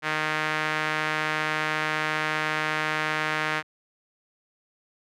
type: tone with band-pass filter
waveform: sawtooth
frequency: 154.7 Hz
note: D#3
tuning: 10 cents flat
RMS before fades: -27 dBFS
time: 0.02-3.63 s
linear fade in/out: 50 ms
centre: 1800 Hz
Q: 1.6
effects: none